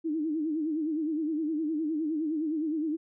sine tone with vibrato, 311.1 Hz, D#4, in tune, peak -27 dBFS, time 0.04-2.97 s, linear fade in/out 20 ms, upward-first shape sine, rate 9.7 Hz, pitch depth 99 cents each way, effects none

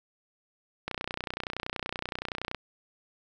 click train, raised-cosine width 0.3 ms, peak -16 dBFS, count 52, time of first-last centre 0.88-2.547 s, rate 30.6 Hz, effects none

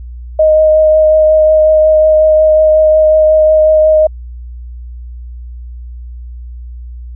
sine tone with vibrato, 622.3 Hz, D#5, in tune, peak -4 dBFS, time 0.39-4.07 s, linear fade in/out 5 ms, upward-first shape triangle, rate 5.5 Hz, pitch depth 13 cents each way, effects added 60 Hz sine -24 dBFS peak until 7.15 s

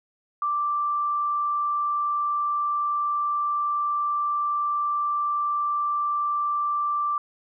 sine tone, 1174.7 Hz, D6, in tune, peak -22 dBFS, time 0.42-7.18 s, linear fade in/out 2 ms, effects none

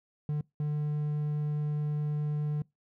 triangle tone bursts at uneven times, 149.2 Hz, D3, 28 cents sharp, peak -26 dBFS, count 2, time 0.29-0.41 / 0.6-2.62 s, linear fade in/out 2 ms, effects noise-tail reverb RT60 0.2 s tail -24 dB re dry

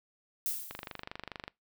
violet noise with exponential decay, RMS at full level -31 dBFS, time 0.46-1.02 s, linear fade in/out 0 ms, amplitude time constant 120 ms
click train, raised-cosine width 0.3 ms, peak -23 dBFS, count 20, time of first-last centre 0.71-1.479 s, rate 24.7 Hz
effects noise-tail reverb RT60 0.2 s tail -24 dB re dry

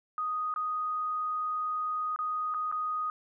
sine tone with dropouts, 1244.5 Hz, D#6, in tune, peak -29 dBFS, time 0.18-3.1 s, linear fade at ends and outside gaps 1 ms, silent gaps 0.54-0.561 / 2.161-2.189 / 2.54-2.545 / 2.715-2.724 s, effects none

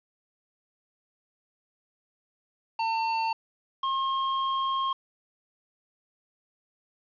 square tone pair in turn, 901 / 1071.5 Hz, A5 / C6, +41 / +41 cents, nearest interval minor third, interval 300 cents, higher second, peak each -26 dBFS, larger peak neither, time 2.79-3.33 / 3.83-4.93 s, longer second, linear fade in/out 5 ms, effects resampled to 11025 Hz + 9-bit

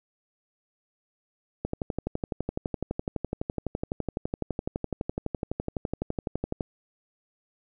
click train, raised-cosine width 2 ms, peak -15 dBFS, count 60, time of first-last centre 1.65-6.608 s, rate 11.9 Hz, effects none

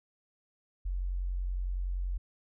sine tone, 45.32 Hz, F#1, 35 cents flat, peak -30 dBFS, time 0.85-2.18 s, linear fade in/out 10 ms, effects none

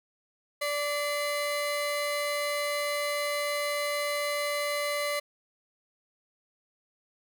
30% pulse tone pair together, 582.2 / 2041 Hz, D5 / C7, -15 / -44 cents, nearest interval octave + minor seventh, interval 2171 cents, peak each -27 / -30 dBFS, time 0.61-5.2 s, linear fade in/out 10 ms, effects none

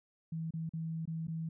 sine tone with dropouts, 162.3 Hz, E3, 27 cents flat, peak -35 dBFS, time 0.32-1.49 s, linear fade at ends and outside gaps 5 ms, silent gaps 0.508-0.537 / 0.693-0.735 / 1.055-1.075 / 1.271-1.281 s, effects none

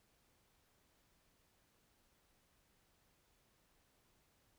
silence, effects pink hiss -75 dBFS RMS until 4.58 s

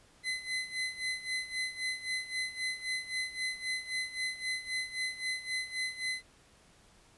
30% pulse tone with tremolo, 2033 Hz, B6, 50 cents sharp, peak -28 dBFS, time 0.23-6.23 s, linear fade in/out 50 ms, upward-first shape sine, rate 3.8 Hz, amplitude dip 80%, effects pink hiss -62 dBFS RMS until 7.17 s + resampled to 24000 Hz

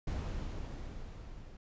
brown noise with level ramp, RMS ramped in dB -35 to -50 dBFS, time 0.07-1.57 s, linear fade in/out 5 ms, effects resampled to 16000 Hz

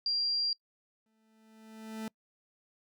sine tone, 4759 Hz, D8, 22 cents sharp, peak -28 dBFS, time 0.06-0.53 s, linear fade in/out 2 ms
40% pulse tone with exponential growth, 220 Hz, A3, in tune, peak -34 dBFS, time 1.06-2.08 s, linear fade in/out 2 ms, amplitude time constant 220 ms
effects noise-tail reverb RT60 0.1 s tail -26 dB re dry

